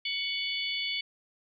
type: harmonic tone with a mistuned harmonic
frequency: 744 Hz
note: F#5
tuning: 9 cents sharp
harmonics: 3 / 4 / 5 / 6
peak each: -34 / -35 / -36 / -37 dBFS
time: 0.05-1.01 s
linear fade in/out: 5 ms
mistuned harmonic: 5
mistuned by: -130 cents
effects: none